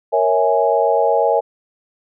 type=chord; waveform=sine; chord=A# half-diminished seventh; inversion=none; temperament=equal with one note detuned; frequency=466.2 / 554.4 / 652.8 / 830.6 Hz; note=A#4 / C#5 / E5 / G#5; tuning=0 / 0 / -17 / 0 cents; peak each=-18 dBFS; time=0.12-1.41 s; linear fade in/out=20 ms; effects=none